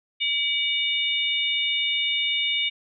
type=tone cluster; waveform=sine; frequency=2287 / 2903 / 3628 Hz; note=D7 / F#7 / A#7; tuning=-47 / -34 / -48 cents; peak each=-26 dBFS; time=0.2-2.7 s; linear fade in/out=20 ms; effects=none